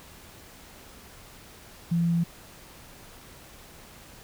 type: tone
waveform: sine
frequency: 169.6 Hz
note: E3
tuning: 50 cents sharp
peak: -21 dBFS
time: 1.91-2.24 s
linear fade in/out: 10 ms
effects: pink hiss -49 dBFS RMS until 4.23 s